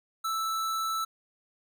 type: tone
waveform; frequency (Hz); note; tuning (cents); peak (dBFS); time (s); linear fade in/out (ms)
square; 1318.5; E6; 0; -29; 0.24-1.05; 10
effects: none